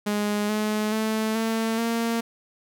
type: tone with pitch steps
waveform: sawtooth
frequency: 207.7 / 213.2 / 218.8 / 224.5 / 230.5 Hz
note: G#3 / G#3 / A3 / A3 / A#3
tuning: 0 / +46 / -9 / +35 / -19 cents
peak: -19 dBFS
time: 0.06-2.21 s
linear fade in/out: 10 ms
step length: 430 ms
effects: none